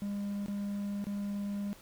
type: tone with dropouts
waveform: triangle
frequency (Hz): 202.2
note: G#3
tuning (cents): -46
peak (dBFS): -31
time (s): 0.02-1.73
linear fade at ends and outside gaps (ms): 0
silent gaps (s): 0.461-0.483 / 1.042-1.068
effects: pink hiss -56 dBFS RMS until 1.81 s